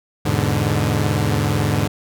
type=chord; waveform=sawtooth; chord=E dominant seventh; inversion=none; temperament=equal with one note detuned; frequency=82.41 / 103.83 / 124.76 / 146.83 Hz; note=E2 / G#2 / B2 / D3; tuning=0 / 0 / +18 / 0 cents; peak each=-22 / -16 / -21 / -17 dBFS; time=0.25-1.88 s; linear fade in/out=10 ms; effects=none